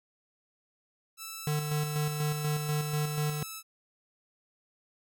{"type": "tone with pitch glide", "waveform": "5% pulse", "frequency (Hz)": [1318.5, 1307.9], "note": ["E6", "E6"], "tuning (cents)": [0, -14], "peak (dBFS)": -28, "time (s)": [1.17, 3.63], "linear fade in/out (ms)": 50, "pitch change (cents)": -14, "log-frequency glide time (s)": [3.23, 3.35]}
{"type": "tone with tremolo", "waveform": "square", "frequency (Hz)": 150, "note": "D3", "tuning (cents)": 37, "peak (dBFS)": -28, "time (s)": [1.47, 3.43], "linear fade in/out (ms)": 2, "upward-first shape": "square", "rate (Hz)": 4.1, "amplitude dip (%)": 45}
{"effects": []}